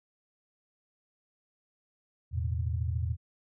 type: chord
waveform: sine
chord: E suspended fourth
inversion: none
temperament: just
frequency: 82.41 / 109.88 / 123.61 Hz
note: E2 / A2 / B2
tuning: 0 / -2 / +2 cents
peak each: -30 / -34 / -36 dBFS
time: 2.31-3.17 s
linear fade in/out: 50 ms
effects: none